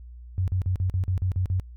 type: tone bursts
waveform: sine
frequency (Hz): 92.5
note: F#2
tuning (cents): 0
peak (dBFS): -21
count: 9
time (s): 0.38-1.598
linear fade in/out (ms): 0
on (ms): 98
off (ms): 42
effects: added 60 Hz sine -40 dBFS peak until 1.76 s